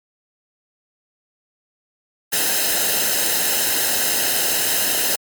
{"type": "noise with comb filter", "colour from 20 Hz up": "white", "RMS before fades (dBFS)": -19, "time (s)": [2.32, 5.16], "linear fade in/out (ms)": 10, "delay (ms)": 0.87, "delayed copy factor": -0.7, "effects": ["MP3 96 kbps"]}